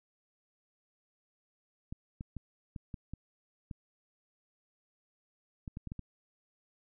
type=clicks; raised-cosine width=5 ms; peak=-28 dBFS; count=12; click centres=1.925 / 2.209 / 2.367 / 2.762 / 2.942 / 3.136 / 3.712 / 5.678 / 5.771 / 5.873 / 5.919 / 5.993 s; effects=none